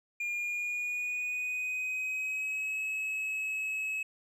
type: tone with pitch glide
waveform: triangle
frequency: 2415 to 2573 Hz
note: D7 to E7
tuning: +48 to -43 cents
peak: -30 dBFS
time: 0.2-4.03 s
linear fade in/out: 5 ms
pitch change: +109 cents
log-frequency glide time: 0.31-2.81 s
effects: none